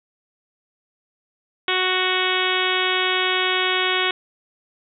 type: harmonic tone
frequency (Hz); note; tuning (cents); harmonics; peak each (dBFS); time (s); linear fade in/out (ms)
370; F#4; 0; 1 / 2 / 3 / 4 / 5 / 6 / 7 / 8 / 9 / 10; -26 / -30 / -27 / -27 / -28 / -26 / -29 / -28 / -26 / -30; 1.68-4.11; 2
effects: none